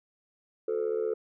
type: tone with amplitude modulation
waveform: sine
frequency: 440 Hz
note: A4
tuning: in tune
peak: -21 dBFS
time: 0.68-1.14 s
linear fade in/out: 5 ms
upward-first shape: sine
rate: 75.9 Hz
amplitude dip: 95%
effects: tanh soft clip ceiling -22 dBFS